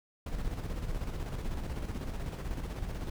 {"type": "noise with tremolo", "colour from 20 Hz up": "brown", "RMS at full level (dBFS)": -34, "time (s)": [0.26, 3.1], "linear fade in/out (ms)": 5, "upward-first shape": "square", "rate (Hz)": 16, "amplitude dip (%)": 45, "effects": []}